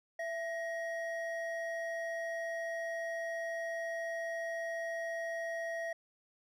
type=tone pair together; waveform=triangle; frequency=666 / 1883.7 Hz; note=E5 / A#6; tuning=+18 / +18 cents; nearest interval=octave + tritone; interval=1800 cents; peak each=-35 / -39 dBFS; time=0.19-5.93 s; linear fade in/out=5 ms; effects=none